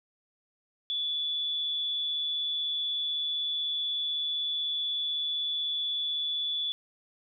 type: tone with amplitude modulation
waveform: sine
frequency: 3445 Hz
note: A7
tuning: 37 cents flat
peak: -27 dBFS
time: 0.9-6.72 s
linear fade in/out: 0 ms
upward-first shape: sine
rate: 156 Hz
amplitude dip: 25%
effects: none